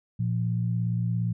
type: tone pair together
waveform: sine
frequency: 116.17 / 173.5 Hz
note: A#2 / F3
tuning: -6 / -11 cents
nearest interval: perfect fifth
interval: 695 cents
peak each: -25 / -29 dBFS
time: 0.19-1.33 s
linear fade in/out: 10 ms
effects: none